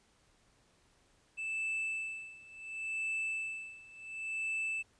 triangle tone with tremolo, 2637 Hz, E7, in tune, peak -31 dBFS, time 1.37-4.83 s, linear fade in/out 20 ms, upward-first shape sine, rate 0.7 Hz, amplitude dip 90%, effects pink hiss -69 dBFS RMS until 4.99 s + resampled to 22050 Hz

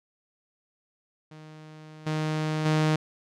sawtooth tone with level steps, 155.2 Hz, D#3, 4 cents flat, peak -40 / -22 / -17 dBFS, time 1.31-2.96 s, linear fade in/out 5 ms, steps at 2.06 / 2.65 s, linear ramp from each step 10 ms, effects low-pass 6000 Hz 12 dB/octave

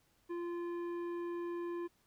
triangle tone with tanh clipping, 345.6 Hz, F4, 18 cents flat, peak -39 dBFS, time 0.29-1.88 s, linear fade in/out 20 ms, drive 15 dB, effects pink hiss -73 dBFS RMS until 2.06 s

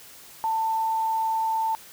sine tone, 891 Hz, A5, 22 cents sharp, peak -22 dBFS, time 0.44-1.75 s, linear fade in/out 0 ms, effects white hiss -47 dBFS RMS until 1.92 s

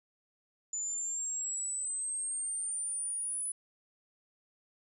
sine exponential sweep, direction up, 6990 to 10010 Hz, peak -33 dBFS, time 0.73-3.52 s, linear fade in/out 5 ms, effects none

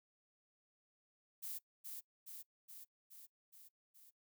violet noise with echo, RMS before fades -45 dBFS, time 1.42-1.59 s, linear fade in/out 20 ms, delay 420 ms, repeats 6, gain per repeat -3 dB, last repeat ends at 4.11 s, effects noise-tail reverb RT60 0.1 s tail -21 dB re dry

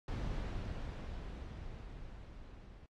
brown noise with level ramp, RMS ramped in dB -37 to -54 dBFS, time 0.08-2.86 s, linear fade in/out 2 ms, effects low-pass 5000 Hz 12 dB/octave + AAC 48 kbps

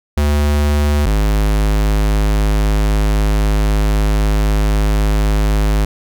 square tone pair in turn, 73.42 / 51.92 Hz, D2 / G#1, 0 / 0 cents, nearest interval tritone, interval 600 cents, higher first, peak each -12 dBFS, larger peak neither, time 0.17-1.06 / 1.06-5.85 s, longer second, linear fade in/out 5 ms, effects none

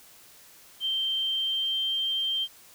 sine tone with pitch glide, 3136 to 3154 Hz, G7 to G7, 0 to +10 cents, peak -25 dBFS, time 0.8-2.48 s, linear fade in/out 50 ms, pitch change +10 cents, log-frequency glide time 1.19-1.99 s, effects white hiss -53 dBFS RMS until 2.74 s

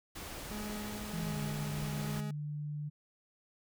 pink noise, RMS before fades -44 dBFS, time 0.15-2.21 s, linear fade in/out 10 ms
40% pulse tone with tremolo, 210 Hz, G#3, 19 cents sharp, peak -38 dBFS, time 0.51-2.31 s, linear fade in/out 5 ms, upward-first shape sine, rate 1.4 Hz, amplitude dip 35%
sine tone with pitch glide, 165.6 to 148.39 Hz, E3 to D3, +8 to +18 cents, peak -36 dBFS, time 1.12-2.9 s, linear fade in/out 20 ms, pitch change -190 cents, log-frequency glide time 1.22-1.39 s
effects none

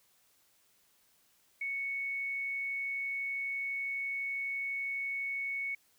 sine tone, 2217 Hz, C#7, in tune, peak -33 dBFS, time 1.61-5.75 s, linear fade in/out 5 ms, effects white hiss -69 dBFS RMS until 5.98 s

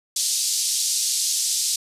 pink band-pass noise, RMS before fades -23 dBFS, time 0.16-1.76 s, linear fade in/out 5 ms, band 4500 to 10000 Hz, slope 24 dB/octave, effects resampled to 32000 Hz

